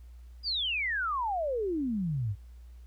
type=exponential sweep; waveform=sine; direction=down; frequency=4979 to 92.5 Hz; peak=-28 dBFS; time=0.43-2.36 s; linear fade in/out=50 ms; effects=added 60 Hz sine -46 dBFS peak until 2.86 s + pink hiss -69 dBFS RMS until 2.86 s